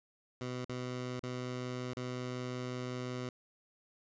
15% pulse tone with dropouts, 125.5 Hz, B2, 28 cents sharp, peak -31 dBFS, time 0.41-3.29 s, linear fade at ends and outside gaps 2 ms, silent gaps 0.647-0.695 / 1.194-1.233 / 1.934-1.969 s, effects resampled to 16000 Hz

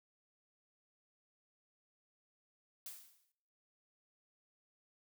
blue noise with exponential decay, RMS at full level -45 dBFS, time 2.86-3.32 s, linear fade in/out 2 ms, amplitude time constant 100 ms, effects noise-tail reverb RT60 0.9 s tail -25 dB re dry

